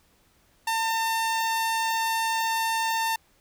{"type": "tone", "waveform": "sawtooth", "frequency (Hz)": 902, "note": "A5", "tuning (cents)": 43, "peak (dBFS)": -20, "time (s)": [0.67, 3.16], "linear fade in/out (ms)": 5, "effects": ["pink hiss -63 dBFS RMS until 3.4 s"]}